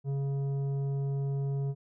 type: tone with tanh clipping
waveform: sine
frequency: 138.59 Hz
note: C#3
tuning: in tune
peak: -30 dBFS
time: 0.04-1.75 s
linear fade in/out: 50 ms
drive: 9 dB
effects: none